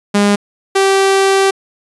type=tone pair in turn; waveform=sawtooth; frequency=203.8 / 388.7 Hz; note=G#3 / G4; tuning=-32 / -15 cents; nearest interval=major seventh; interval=1117 cents; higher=second; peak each=-5 dBFS; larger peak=neither; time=0.14-0.36 / 0.75-1.51 s; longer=second; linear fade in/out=10 ms; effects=resampled to 24000 Hz